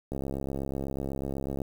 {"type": "click train", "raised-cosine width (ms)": 2, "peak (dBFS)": -20, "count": 103, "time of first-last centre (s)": [0.12, 1.618], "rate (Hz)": 68.1, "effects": ["8-bit"]}